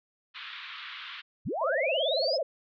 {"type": "band-pass noise", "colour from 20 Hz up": "white", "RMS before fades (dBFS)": -42, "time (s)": [0.34, 1.22], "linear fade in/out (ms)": 20, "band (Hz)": [1100, 3800], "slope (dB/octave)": 48}
{"type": "linear sweep", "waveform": "sine", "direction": "up", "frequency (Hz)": [51.91, 5240], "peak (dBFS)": -29, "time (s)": [1.45, 2.38], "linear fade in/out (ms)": 20}
{"type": "tone with vibrato", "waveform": "sine", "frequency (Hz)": 587.3, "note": "D5", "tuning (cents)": 0, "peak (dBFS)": -26, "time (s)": [1.61, 2.43], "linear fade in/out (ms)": 5, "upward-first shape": "sine", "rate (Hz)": 18, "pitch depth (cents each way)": 230}
{"effects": []}